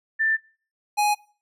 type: tone pair in turn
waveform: sine / square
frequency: 1777 / 833.1 Hz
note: A6 / G#5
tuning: +17 / +5 cents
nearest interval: octave + minor second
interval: 1312 cents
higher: first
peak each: -19 dBFS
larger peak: neither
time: 0.19-0.37 / 0.97-1.15 s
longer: neither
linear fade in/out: 20 ms
effects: noise-tail reverb RT60 0.4 s tail -22 dB re dry + resampled to 32000 Hz